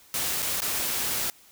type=noise with dropouts; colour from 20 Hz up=white; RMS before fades=-28 dBFS; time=0.14-1.3 s; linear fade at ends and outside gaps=1 ms; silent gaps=0.422-0.426 / 0.605-0.619 s; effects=white hiss -55 dBFS RMS until 1.51 s